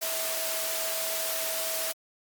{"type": "tone in noise", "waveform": "sine", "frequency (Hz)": 649, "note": "E5", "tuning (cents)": -27, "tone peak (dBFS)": -36, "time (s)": [0.01, 1.93], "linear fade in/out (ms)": 20, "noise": "white", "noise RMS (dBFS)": -31, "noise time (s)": [0.01, 1.93], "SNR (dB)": -8, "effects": ["high-pass 400 Hz 12 dB/octave", "Opus 48 kbps"]}